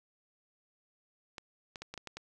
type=clicks; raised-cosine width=0.2 ms; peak=-25 dBFS; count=7; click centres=1.382 / 1.758 / 1.82 / 1.94 / 1.977 / 2.073 / 2.17 s; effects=none